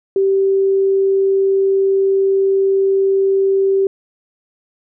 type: tone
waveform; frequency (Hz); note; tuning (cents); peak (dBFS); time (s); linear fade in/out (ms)
sine; 388.8; G4; -14; -11; 0.16-3.87; 2
effects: none